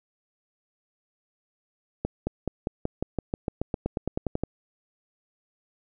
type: accelerating click train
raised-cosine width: 2 ms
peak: -13 dBFS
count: 18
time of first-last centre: 2.05-4.436 s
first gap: 220 ms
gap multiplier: 0.94
effects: none